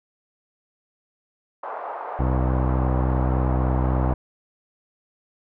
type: band-pass noise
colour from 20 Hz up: white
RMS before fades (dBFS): -32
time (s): 1.63-4.14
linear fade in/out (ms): 5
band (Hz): 570 to 990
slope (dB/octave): 24
type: harmonic tone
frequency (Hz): 63.6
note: C2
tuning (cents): -48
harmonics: 1 / 2 / 3 / 4 / 5 / 6 / 7 / 8 / 9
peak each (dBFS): -21 / -24 / -32 / -31 / -31 / -39 / -38 / -37 / -38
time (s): 2.19-4.14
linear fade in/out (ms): 5
effects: none